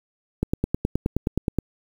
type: click train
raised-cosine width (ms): 3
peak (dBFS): -8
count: 12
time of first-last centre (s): 0.43-1.587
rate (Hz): 9.51
effects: 7-bit